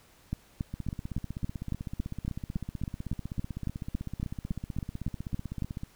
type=two click trains; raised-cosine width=5 ms; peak=-18 / -23 dBFS; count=20 / 82; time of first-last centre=0.33-5.622 / 0.74-5.834 s; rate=3.59 / 15.9 Hz; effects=pink hiss -60 dBFS RMS until 5.95 s